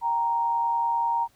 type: tone pair together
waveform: sine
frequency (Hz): 782.1 / 932.3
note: G5 / A#5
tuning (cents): -4 / 0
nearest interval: minor third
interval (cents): 304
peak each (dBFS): -32 / -22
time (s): 0.01-1.28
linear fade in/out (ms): 50
effects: pink hiss -62 dBFS RMS until 1.35 s